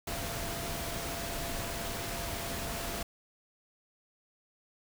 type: tone in noise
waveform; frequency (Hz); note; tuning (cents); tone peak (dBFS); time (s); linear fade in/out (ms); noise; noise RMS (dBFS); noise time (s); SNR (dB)
sine; 681; F5; -44; -43; 0.07-3.03; 5; pink; -37; 0.07-3.03; -9
effects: none